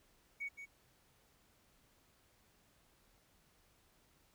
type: tone with echo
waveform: triangle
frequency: 2236 Hz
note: C#7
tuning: 14 cents sharp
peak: -35 dBFS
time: 0.4-0.49 s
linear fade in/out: 20 ms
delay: 170 ms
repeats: 1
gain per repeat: -10 dB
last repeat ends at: 0.66 s
effects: tanh soft clip ceiling -37 dBFS + pink hiss -71 dBFS RMS until 4.34 s